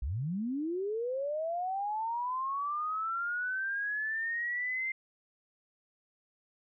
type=linear sweep; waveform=sine; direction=up; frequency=51.91 to 2100 Hz; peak=-31 dBFS; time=0.02-4.92 s; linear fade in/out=5 ms; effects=none